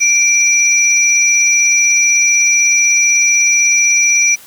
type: tone pair together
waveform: sine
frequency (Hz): 2349 / 5858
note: D7 / F#8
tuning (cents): 0 / -18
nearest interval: octave + major third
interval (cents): 1582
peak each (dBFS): -11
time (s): 0-4.36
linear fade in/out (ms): 20
effects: white hiss -39 dBFS RMS until 4.46 s + high-pass 80 Hz 12 dB/octave